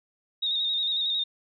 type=tone with vibrato; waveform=sine; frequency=3717 Hz; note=A#7; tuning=6 cents flat; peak=-24 dBFS; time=0.42-1.24 s; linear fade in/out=10 ms; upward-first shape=square; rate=11 Hz; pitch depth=35 cents each way; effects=none